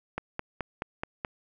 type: click train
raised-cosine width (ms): 0.5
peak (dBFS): -16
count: 6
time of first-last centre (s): 0.18-1.248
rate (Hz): 4.68
effects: none